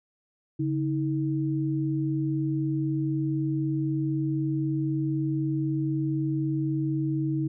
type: tone pair together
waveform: sine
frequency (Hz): 141.43 / 317.5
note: C#3 / D#4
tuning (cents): +35 / +35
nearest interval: octave + major second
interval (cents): 1400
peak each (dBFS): -27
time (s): 0.59-7.48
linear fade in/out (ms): 10
effects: none